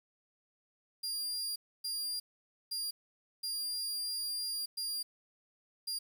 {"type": "tone bursts at uneven times", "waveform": "sawtooth", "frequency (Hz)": 4801, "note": "D8", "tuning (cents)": 37, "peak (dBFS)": -32, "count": 6, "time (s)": [[1.03, 1.56], [1.84, 2.2], [2.71, 2.91], [3.43, 4.66], [4.77, 5.03], [5.87, 5.99]], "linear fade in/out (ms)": 10, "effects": ["10-bit"]}